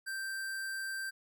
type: tone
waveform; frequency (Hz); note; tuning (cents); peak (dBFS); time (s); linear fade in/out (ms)
square; 1568; G6; 0; -37; 0.06-1.11; 20
effects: none